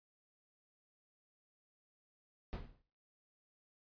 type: noise with exponential decay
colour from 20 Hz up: brown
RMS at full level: -37 dBFS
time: 2.53-2.82 s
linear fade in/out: 0 ms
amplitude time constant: 62 ms
effects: noise-tail reverb RT60 0.5 s tail -20 dB re dry + resampled to 11025 Hz